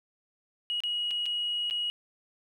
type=tone with dropouts; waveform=sine; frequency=2900 Hz; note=F#7; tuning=35 cents flat; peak=-27 dBFS; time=0.7-1.9 s; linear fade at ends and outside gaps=0 ms; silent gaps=0.804-0.836 / 1.108-1.111 / 1.257-1.262 / 1.7-1.709 s; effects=tanh soft clip ceiling -23 dBFS + 11-bit